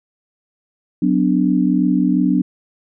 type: chord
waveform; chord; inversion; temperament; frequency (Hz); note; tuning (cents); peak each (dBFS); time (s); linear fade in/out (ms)
sine; B minor; second; equal with one note detuned; 185 / 251.1 / 293.7; F#3 / B3 / D4; 0 / +29 / 0; -17; 1.02-2.42; 5
effects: none